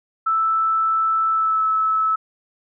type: tone with pitch glide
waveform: sine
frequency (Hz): 1318.5 to 1302.6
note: E6 to E6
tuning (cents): 0 to -21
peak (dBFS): -16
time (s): 0.26-2.16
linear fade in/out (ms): 10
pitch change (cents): -21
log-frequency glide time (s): 1.3-1.65
effects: none